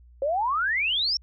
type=exponential sweep; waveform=sine; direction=up; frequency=529 to 5588 Hz; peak=-22 dBFS; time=0.22-1.17 s; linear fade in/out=2 ms; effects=added 60 Hz sine -49 dBFS peak until 1.22 s